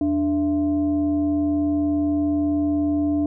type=tone with frequency modulation; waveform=sine; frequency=293.7 Hz; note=D4; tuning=in tune; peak=-18 dBFS; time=0.01-3.26 s; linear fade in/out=2 ms; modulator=376 Hz; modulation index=0.45; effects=none